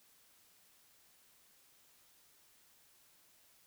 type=silence; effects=white hiss -67 dBFS RMS until 3.66 s

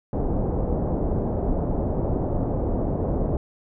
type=low-pass noise; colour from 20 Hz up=pink; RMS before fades=-24 dBFS; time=0.13-3.37 s; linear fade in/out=2 ms; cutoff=700 Hz; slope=24 dB/octave; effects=none

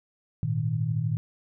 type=chord; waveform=sine; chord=Ab suspended second; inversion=none; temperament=equal; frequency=103.83 / 116.54 / 155.56 Hz; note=Ab2 / Bb2 / Eb3; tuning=0 / 0 / 0 cents; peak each=-33 / -27 / -28 dBFS; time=0.43-1.17 s; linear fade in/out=0 ms; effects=none

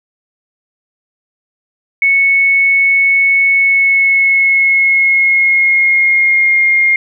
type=tone with pitch glide; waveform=sine; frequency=2208 to 2128 Hz; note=C#7 to C7; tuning=-7 to +29 cents; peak=-7 dBFS; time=2.02-6.96 s; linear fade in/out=2 ms; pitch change=-64 cents; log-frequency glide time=3.53-6.6 s; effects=none

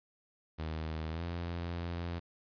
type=tone with pitch glide; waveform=sawtooth; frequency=79.2 to 85.87 Hz; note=D#2 to F2; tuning=+31 to -29 cents; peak=-32 dBFS; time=0.58-2.2 s; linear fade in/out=20 ms; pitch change=+140 cents; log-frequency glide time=1.1-1.24 s; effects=resampled to 11025 Hz + 11-bit

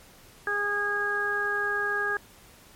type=harmonic tone; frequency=410 Hz; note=G#4; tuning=22 cents flat; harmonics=1 / 2 / 3 / 4; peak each=-33 / -37 / -33 / -26 dBFS; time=0.47-2.17 s; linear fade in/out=2 ms; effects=pink hiss -53 dBFS RMS until 2.75 s + MP3 64 kbps

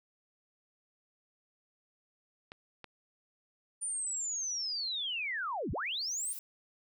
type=clicks; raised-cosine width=0.3 ms; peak=-29 dBFS; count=2; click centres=2.519 / 2.843 s
type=linear two-way sweep; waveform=sine; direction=down then up; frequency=9300 to 43.65 to 9300 Hz; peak=-33 dBFS; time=3.81-6.34 s; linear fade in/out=20 ms; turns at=5.72 s
type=noise with exponential growth; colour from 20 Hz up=violet; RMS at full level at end=-41 dBFS; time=5.83-6.39 s; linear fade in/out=2 ms; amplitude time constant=120 ms
effects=none

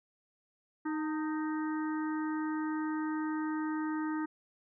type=harmonic tone with a mistuned harmonic; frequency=311.1 Hz; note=D#4; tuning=in tune; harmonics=1 / 3 / 4 / 5 / 6; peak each=-32 / -42 / -44 / -46 / -48 dBFS; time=0.85-4.26 s; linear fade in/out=10 ms; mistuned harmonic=3; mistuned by=-41 cents; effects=none

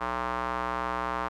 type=tone with band-pass filter; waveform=square; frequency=61.6 Hz; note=B1; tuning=4 cents flat; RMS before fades=-31 dBFS; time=0-1.29 s; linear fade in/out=20 ms; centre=1100 Hz; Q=2.5; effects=none

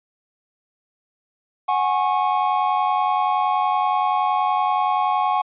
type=chord; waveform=triangle; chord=F# suspended second; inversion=none; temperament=equal with one note detuned; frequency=740 / 830.6 / 1092.8 Hz; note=F#5 / G#5 / C#6; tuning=0 / 0 / -25 cents; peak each=-20 dBFS; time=1.68-5.42 s; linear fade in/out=10 ms; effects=resampled to 8000 Hz

